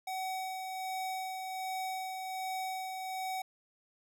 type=tone with tremolo; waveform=square; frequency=754 Hz; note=F#5; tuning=32 cents sharp; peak=-35 dBFS; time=0.07-3.42 s; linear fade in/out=5 ms; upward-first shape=sine; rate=1.3 Hz; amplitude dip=35%; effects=none